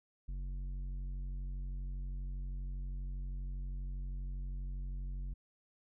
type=tone with tanh clipping; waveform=sine; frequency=46.25 Hz; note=F#1; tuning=in tune; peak=-39 dBFS; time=0.28-5.34 s; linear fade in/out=10 ms; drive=9 dB; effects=none